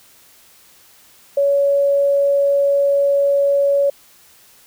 sine tone, 562 Hz, C#5, 24 cents sharp, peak -12 dBFS, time 1.37-3.9 s, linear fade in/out 5 ms, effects white hiss -49 dBFS RMS until 4.66 s

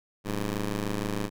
15% pulse ring-modulated tone, 103.83 Hz, G#2, in tune, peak -19 dBFS, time 0.24-1.3 s, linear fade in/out 50 ms, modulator 90.6 Hz, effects none

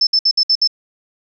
sine tone bursts, 5274 Hz, E8, in tune, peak -10 dBFS, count 6, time 0.01-0.675 s, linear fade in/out 5 ms, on 60 ms, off 61 ms, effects none

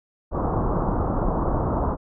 pink low-pass noise, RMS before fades -23 dBFS, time 0.31-1.97 s, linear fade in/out 50 ms, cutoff 1200 Hz, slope 48 dB/octave, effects none

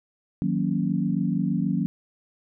sine chord, D# minor seventh, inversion none, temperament equal with one note detuned, 158.56 / 185 / 233.1 / 277.2 Hz, D#3 / F#3 / A#3 / C#4, +33 / 0 / 0 / 0 cents, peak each -28 / -25 / -28 / -29 dBFS, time 0.42-1.86 s, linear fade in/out 0 ms, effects none

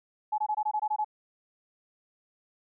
sine tone bursts, 851 Hz, G#5, 42 cents sharp, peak -25 dBFS, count 9, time 0.32-1.046 s, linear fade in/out 10 ms, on 62 ms, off 21 ms, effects none

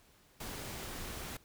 pink noise, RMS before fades -43 dBFS, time 0.4-1.37 s, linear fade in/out 5 ms, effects pink hiss -65 dBFS RMS until 1.44 s

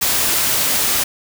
white noise, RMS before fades -17 dBFS, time 0.01-1.04 s, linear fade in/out 10 ms, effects none

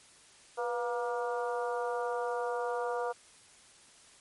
harmonic tone with a mistuned harmonic, 236.8 Hz, A#3, 27 cents sharp, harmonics 2 / 3 / 4 / 5 / 6, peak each -33 / -37 / -39 / -41 / -43 dBFS, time 0.57-3.13 s, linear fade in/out 20 ms, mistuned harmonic 2, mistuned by +55 cents, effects white hiss -58 dBFS RMS until 4.2 s + MP3 48 kbps

